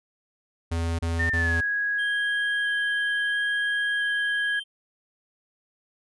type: tone bursts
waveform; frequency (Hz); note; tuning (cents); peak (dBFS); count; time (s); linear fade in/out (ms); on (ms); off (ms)
square; 83.5; E2; +23; -25; 3; 0.71-1.61; 10; 280; 30
type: tone with pitch glide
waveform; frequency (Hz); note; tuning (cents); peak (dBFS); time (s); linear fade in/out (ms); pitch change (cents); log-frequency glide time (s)
sine; 1808 to 1657.9; A6 to G#6; +47 to -3; -23; 1.19-4.6; 10; -150; 1.3-1.57
type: tone with vibrato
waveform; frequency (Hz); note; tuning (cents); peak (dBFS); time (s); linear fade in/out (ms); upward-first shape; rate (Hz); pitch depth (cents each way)
triangle; 3163; G7; +15; -32; 1.98-4.64; 20; square; 0.74; 10
effects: resampled to 24000 Hz